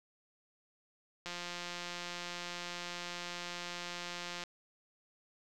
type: click train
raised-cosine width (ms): 0.2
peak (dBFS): -24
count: 557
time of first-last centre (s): 1.26-4.437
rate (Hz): 175
effects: none